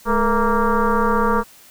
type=tone with frequency modulation; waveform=sine; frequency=475.5 Hz; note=A#4; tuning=34 cents sharp; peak=-14 dBFS; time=0.05-1.44 s; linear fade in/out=50 ms; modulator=229 Hz; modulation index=3.8; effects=white hiss -47 dBFS RMS until 1.7 s